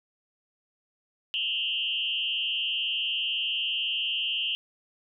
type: tone with frequency modulation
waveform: sine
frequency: 2960 Hz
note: F#7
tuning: in tune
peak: -26 dBFS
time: 1.34-4.55 s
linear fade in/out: 0 ms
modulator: 134 Hz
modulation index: 1.8
effects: none